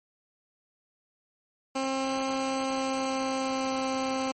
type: tone with pitch glide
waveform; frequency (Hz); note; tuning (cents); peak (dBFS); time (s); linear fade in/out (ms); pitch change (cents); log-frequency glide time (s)
15% pulse; 266.7 to 263.8; C4 to C4; +33 to +14; -21; 1.75-4.32; 10; -19; 2.34-3.92
effects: MP3 32 kbps